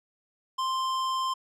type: tone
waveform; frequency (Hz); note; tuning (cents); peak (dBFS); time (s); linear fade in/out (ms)
square; 1046.5; C6; 0; -27; 0.58-1.34; 10
effects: low-pass 7000 Hz 12 dB/octave